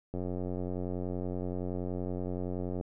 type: click train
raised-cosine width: 2 ms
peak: -23 dBFS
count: 243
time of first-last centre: 0.14-2.811 s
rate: 90.6 Hz
effects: none